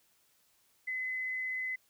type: tone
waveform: sine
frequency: 2029 Hz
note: B6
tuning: 46 cents sharp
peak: -33 dBFS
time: 0.87-1.76 s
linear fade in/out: 10 ms
effects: white hiss -70 dBFS RMS until 1.89 s